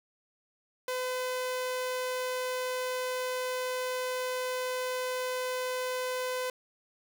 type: tone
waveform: sawtooth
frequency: 507 Hz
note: B4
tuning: 45 cents sharp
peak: -27 dBFS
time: 0.88-6.5 s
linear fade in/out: 2 ms
effects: none

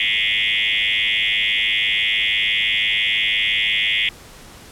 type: tone with frequency modulation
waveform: sine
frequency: 2702 Hz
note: E7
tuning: 42 cents sharp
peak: -16 dBFS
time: 0-4.09 s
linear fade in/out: 2 ms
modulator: 106 Hz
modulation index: 6.9
effects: pink hiss -42 dBFS RMS until 4.71 s + low-pass 12000 Hz 12 dB/octave

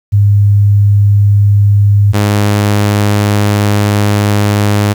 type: tone pair in turn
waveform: sine / sawtooth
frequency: 101.8 / 103.1 Hz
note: G#2 / G#2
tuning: -34 / -12 cents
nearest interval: unison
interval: 22 cents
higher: second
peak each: -4 dBFS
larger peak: neither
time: 0.12-2.13 / 2.13-4.94 s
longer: second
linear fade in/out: 20 ms
effects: 7-bit

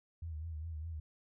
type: tone with vibrato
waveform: sine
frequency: 79.8 Hz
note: D#2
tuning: 44 cents sharp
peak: -39 dBFS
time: 0.22-1 s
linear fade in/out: 5 ms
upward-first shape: sine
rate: 4.9 Hz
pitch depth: 83 cents each way
effects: none

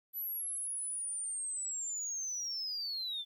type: linear sweep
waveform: sine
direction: down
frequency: 12000 to 3474 Hz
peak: -34 dBFS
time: 0.13-3.25 s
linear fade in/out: 50 ms
effects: tanh soft clip ceiling -33 dBFS + 12-bit

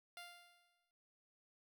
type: tone with exponential decay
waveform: 10% pulse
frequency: 698.5 Hz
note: F5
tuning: in tune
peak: -40 dBFS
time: 0.17-0.91 s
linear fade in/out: 1 ms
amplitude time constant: 160 ms
effects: none

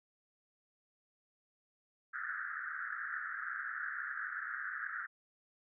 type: band-pass noise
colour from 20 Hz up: white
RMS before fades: -41 dBFS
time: 2.13-5.07 s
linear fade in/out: 20 ms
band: 1300 to 1800 Hz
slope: 96 dB/octave
effects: none

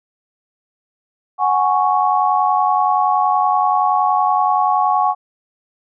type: chord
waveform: sine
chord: F# suspended second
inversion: none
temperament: equal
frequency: 740 / 830.6 / 1108.7 Hz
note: F#5 / G#5 / C#6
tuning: 0 / 0 / 0 cents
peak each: -17 dBFS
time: 1.38-5.15 s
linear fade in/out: 50 ms
effects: none

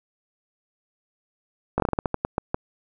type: slowing click train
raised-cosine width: 1 ms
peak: -8 dBFS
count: 12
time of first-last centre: 1.78-2.545 s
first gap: 19 ms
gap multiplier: 1.24
effects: none

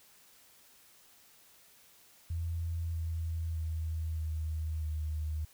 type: tone with pitch steps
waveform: sine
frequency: 83.6 / 81.93 / 80.29 / 78.68 / 77.11 Hz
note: E2 / E2 / E2 / D#2 / D#2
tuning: +25 / -10 / -45 / +20 / -15 cents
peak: -32 dBFS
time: 2.3-5.45 s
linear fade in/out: 5 ms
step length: 630 ms
effects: white hiss -61 dBFS RMS until 5.53 s

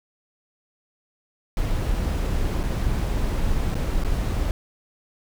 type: noise with dropouts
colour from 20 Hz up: brown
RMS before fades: -23 dBFS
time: 1.57-4.51 s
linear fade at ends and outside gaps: 1 ms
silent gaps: 2.632-2.636 / 3.744-3.752 / 4.038-4.047 s
effects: none

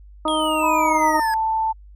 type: harmonic tone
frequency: 311.1 Hz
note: D#4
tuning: in tune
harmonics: 1 / 2 / 3 / 4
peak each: -24 / -24 / -24 / -24 dBFS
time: 0.25-1.2 s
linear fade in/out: 5 ms
type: exponential sweep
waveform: square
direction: down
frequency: 3322 to 1658 Hz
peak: -26 dBFS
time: 0.28-1.34 s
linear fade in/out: 0 ms
type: tone with pitch glide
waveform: sine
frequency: 987.8 to 885.1 Hz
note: B5 to A5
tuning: 0 to +10 cents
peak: -18 dBFS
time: 0.62-1.73 s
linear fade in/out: 20 ms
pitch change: -190 cents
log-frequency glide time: 0.78-1.32 s
effects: added 50 Hz sine -41 dBFS peak until 1.95 s + resampled to 32000 Hz

